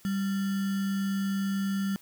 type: tone with sample-and-hold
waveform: sine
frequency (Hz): 196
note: G3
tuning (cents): 0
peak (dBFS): -26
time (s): 0.05-1.96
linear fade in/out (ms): 0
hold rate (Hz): 1575
effects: white hiss -57 dBFS RMS until 2.01 s